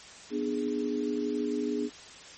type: chord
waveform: sine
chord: G# diminished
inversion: first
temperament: equal with one note detuned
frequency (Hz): 246.9 / 298.5 / 415.3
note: B3 / D4 / G#4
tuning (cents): 0 / +28 / 0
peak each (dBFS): -32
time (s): 0.3-1.9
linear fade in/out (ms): 50
effects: white hiss -48 dBFS RMS until 2.37 s + MP3 32 kbps